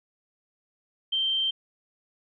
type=tone; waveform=sine; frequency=3136 Hz; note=G7; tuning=in tune; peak=-23 dBFS; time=1.12-1.51 s; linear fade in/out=10 ms; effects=none